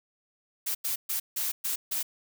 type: noise bursts at uneven times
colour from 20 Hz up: blue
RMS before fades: -30 dBFS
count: 6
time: 0.66-0.75 / 0.84-0.96 / 1.09-1.2 / 1.36-1.52 / 1.64-1.76 / 1.91-2.03 s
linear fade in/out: 10 ms
effects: none